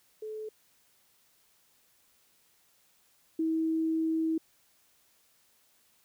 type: tone pair in turn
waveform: sine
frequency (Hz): 432.5 / 321.8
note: A4 / E4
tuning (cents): -30 / -42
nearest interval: perfect fourth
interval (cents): 512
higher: first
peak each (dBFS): -36 / -26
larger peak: second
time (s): 0.22-0.49 / 3.39-4.38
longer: second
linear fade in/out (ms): 5
effects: white hiss -67 dBFS RMS until 6.04 s